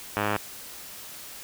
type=tone with low-pass filter; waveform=5% pulse; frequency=104 Hz; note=G#2; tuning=3 cents sharp; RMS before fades=-27 dBFS; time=0.17-0.37 s; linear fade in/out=0 ms; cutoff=2100 Hz; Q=6.6; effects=white hiss -42 dBFS RMS until 1.43 s